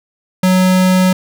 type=tone; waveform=square; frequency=185 Hz; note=F#3; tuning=in tune; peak=-9 dBFS; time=0.43-1.13 s; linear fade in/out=5 ms; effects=none